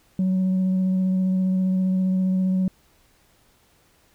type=tone with vibrato; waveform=sine; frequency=186.8 Hz; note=F#3; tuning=17 cents sharp; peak=-16 dBFS; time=0.19-2.68 s; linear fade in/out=2 ms; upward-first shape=sine; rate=15 Hz; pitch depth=11 cents each way; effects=tanh soft clip ceiling -17 dBFS + pink hiss -60 dBFS RMS until 4.14 s